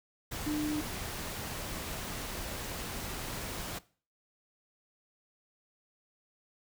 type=tone in noise; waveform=sine; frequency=301.2 Hz; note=D4; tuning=44 cents sharp; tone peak=-30 dBFS; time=0.46-0.81 s; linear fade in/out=10 ms; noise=pink; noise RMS=-39 dBFS; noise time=0.31-3.79 s; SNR=+6 dB; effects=noise-tail reverb RT60 0.4 s tail -19 dB re dry